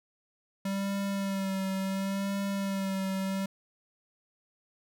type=tone with vibrato; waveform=square; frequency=194.8 Hz; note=G3; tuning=11 cents flat; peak=-30 dBFS; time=0.65-3.46 s; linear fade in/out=5 ms; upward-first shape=sine; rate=0.71 Hz; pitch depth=29 cents each way; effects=none